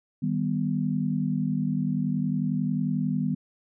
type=chord; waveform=sine; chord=Eb augmented; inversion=none; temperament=equal; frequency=155.56 / 196 / 246.9 Hz; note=Eb3 / G3 / B3; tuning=0 / 0 / 0 cents; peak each=-28 dBFS; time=0.22-3.35 s; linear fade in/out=10 ms; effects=none